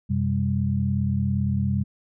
sine tone cluster, 91.3 / 128.9 / 199.1 Hz, F#2 / C3 / G3, -23 / -26 / +27 cents, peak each -25 dBFS, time 0.09-1.84 s, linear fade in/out 20 ms, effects none

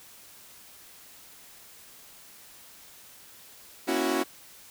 sawtooth chord, F# dominant seventh, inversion first, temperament equal with one note detuned, 236.9 / 277.2 / 329.6 / 370 Hz, A#3 / C#4 / E4 / F#4, +28 / 0 / 0 / 0 cents, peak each -31 / -26 / -26 / -25 dBFS, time 3.87-4.24 s, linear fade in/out 20 ms, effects white hiss -51 dBFS RMS until 4.7 s

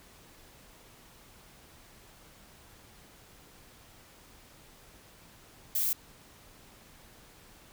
violet noise, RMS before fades -29 dBFS, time 5.75-5.93 s, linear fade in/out 2 ms, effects pink hiss -56 dBFS RMS until 7.72 s

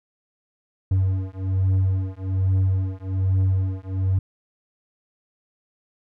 triangle beating tone pair, 94.2 / 95.4 Hz, F#2 / G2, +32 / -47 cents, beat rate 1.2 Hz, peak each -20 dBFS, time 0.91-4.19 s, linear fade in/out 5 ms, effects none

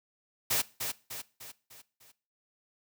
white noise with echo, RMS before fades -28 dBFS, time 0.5-0.62 s, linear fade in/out 10 ms, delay 300 ms, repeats 5, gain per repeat -6 dB, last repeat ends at 2.12 s, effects noise-tail reverb RT60 0.4 s tail -20 dB re dry

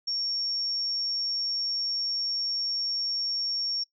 sine tone, 5510 Hz, F8, 24 cents flat, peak -27 dBFS, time 0.07-3.84 s, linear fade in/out 10 ms, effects noise-tail reverb RT60 0.1 s tail -20 dB re dry

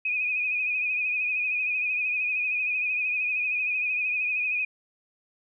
sine tone with vibrato, 2489 Hz, D#7, in tune, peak -24 dBFS, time 0.05-4.65 s, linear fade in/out 5 ms, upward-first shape triangle, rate 13 Hz, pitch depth 57 cents each way, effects none

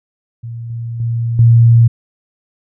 sine tone with level steps, 116.54 Hz, A#2, in tune, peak -23 / -20 / -14 / -4 dBFS, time 0.43-1.88 s, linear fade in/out 10 ms, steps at 0.7 / 1 / 1.39 s, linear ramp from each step 2 ms, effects none

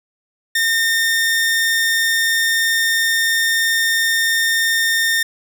sawtooth tone, 1821 Hz, A#6, 41 cents flat, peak -11 dBFS, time 0.55-5.23 s, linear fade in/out 5 ms, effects none

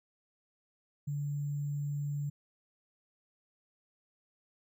sine tone with sample-and-hold, 144.6 Hz, D3, 27 cents flat, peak -32 dBFS, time 1.07-2.3 s, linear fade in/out 10 ms, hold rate 7350 Hz, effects none

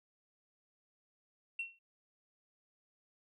sine tone with exponential decay, 2722 Hz, F7, 45 cents flat, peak -32 dBFS, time 1.59-1.79 s, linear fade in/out 5 ms, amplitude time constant 42 ms, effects tanh soft clip ceiling -31 dBFS

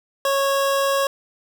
25% pulse tone, 551 Hz, C#5, 11 cents flat, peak -14 dBFS, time 0.25-1.07 s, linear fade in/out 2 ms, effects none

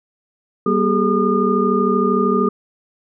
sine tone cluster, 195.1 / 239.6 / 394.8 / 427.8 / 1215 Hz, G3 / A#3 / G4 / A4 / D#6, -8 / +48 / +12 / -49 / -42 cents, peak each -20 dBFS, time 0.66-2.49 s, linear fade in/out 5 ms, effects none

